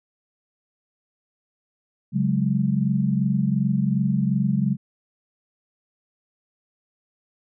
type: chord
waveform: sine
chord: C# suspended fourth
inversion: none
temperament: equal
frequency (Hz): 138.59 / 185 / 207.7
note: C#3 / F#3 / G#3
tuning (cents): 0 / 0 / 0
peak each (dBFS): -23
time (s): 2.12-4.77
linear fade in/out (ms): 50
effects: none